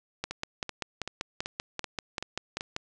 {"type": "two click trains", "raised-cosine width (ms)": 0.2, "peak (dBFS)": [-14, -17], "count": [14, 7], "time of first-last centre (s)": [[0.24, 2.764], [0.31, 2.609]], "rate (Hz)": [5.15, 2.61], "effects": ["resampled to 24000 Hz", "8-bit"]}